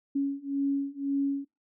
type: beating tone pair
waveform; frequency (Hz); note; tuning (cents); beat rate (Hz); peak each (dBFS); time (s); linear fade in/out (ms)
sine; 277.2 / 279.1; C#4 / C#4; 0 / +12; 1.9; -30 / -29; 0.15-1.45; 10
effects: noise-tail reverb RT60 0.2 s tail -21 dB re dry